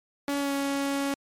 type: tone with pitch glide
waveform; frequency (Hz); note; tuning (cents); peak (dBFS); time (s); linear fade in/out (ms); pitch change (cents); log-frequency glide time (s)
sawtooth; 282.8 to 278.4; C#4 to C#4; +35 to +8; -22; 0.28-1.14; 2; -27; 0.38-0.52
effects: MP3 64 kbps